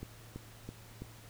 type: click train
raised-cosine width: 3 ms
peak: -29 dBFS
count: 4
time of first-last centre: 0.03-1.02 s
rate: 3.03 Hz
effects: added 112 Hz sine -54 dBFS peak until 1.29 s + pink hiss -56 dBFS RMS until 1.29 s